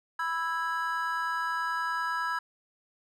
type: chord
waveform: triangle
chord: E major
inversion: second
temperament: just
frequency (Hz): 988.9 / 1318.5 / 1648.1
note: B5 / E6 / G#6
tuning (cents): +2 / 0 / -14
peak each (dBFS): -31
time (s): 0.19-2.39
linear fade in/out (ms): 5
effects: none